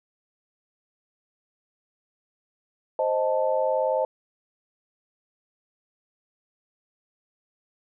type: chord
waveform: sine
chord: A diminished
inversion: first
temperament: equal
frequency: 523.3 / 622.3 / 880 Hz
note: C5 / Eb5 / A5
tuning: 0 / 0 / 0 cents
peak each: -24 / -25 / -28 dBFS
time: 2.99-4.05 s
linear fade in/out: 2 ms
effects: none